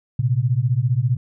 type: beating tone pair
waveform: sine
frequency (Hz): 116.3 / 131.3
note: A#2 / C3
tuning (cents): -4 / +6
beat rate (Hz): 15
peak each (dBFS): -19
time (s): 0.19-1.17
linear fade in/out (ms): 5
effects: none